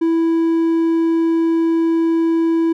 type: tone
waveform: triangle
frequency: 329.6 Hz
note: E4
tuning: in tune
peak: -11 dBFS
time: 0.01-2.73 s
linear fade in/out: 10 ms
effects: none